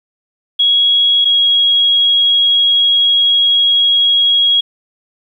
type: tone pair in turn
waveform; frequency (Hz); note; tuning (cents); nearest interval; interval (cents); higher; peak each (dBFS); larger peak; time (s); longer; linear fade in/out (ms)
sine; 3322 / 3304; G#7 / G#7; 0 / -10; unison; 10; first; -8; neither; 0.59-1.25 / 1.25-4.61; second; 10
effects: 8-bit